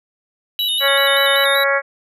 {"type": "tone with vibrato", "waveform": "square", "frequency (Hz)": 3787, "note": "A#7", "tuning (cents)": 27, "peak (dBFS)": -19, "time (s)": [0.59, 1.64], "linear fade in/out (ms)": 5, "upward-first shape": "square", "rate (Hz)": 5.2, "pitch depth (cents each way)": 46}
{"type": "tone with pitch glide", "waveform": "sine", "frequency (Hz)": [2967, 2991], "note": ["F#7", "F#7"], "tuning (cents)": [4, 18], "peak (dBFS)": -21, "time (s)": [0.59, 1.44], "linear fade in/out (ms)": 0, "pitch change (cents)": 14, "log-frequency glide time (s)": [1.05, 1.15]}
{"type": "harmonic tone", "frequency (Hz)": 277.2, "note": "C#4", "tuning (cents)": 0, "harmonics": [2, 3, 4, 5, 6, 7, 8], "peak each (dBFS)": [-18, -29, -23, -22, -20, -22, -24], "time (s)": [0.8, 1.82], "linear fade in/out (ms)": 50}
{"effects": []}